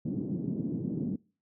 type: band-pass noise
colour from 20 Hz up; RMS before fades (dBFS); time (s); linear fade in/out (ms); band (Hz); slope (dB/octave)
pink; -33; 0.05-1.16; 5; 160 to 290; 24
effects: noise-tail reverb RT60 0.4 s tail -25 dB re dry